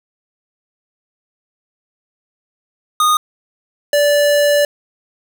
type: tone pair in turn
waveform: square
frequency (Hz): 1233 / 581.9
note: D#6 / D5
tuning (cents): -16 / -16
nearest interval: octave + minor second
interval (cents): 1300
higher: first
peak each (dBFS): -11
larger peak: neither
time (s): 3-3.17 / 3.93-4.65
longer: second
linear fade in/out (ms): 2
effects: none